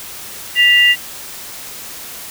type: tone pair together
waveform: sine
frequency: 1960.6 / 2800 Hz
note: B6 / F7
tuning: -13 / +4 cents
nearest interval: tritone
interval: 617 cents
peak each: -10 dBFS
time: 0.55-0.96 s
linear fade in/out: 50 ms
effects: white hiss -31 dBFS RMS until 2.3 s